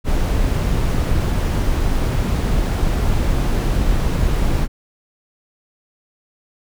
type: noise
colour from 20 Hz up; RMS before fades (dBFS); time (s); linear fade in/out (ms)
brown; -17; 0.04-4.68; 50
effects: none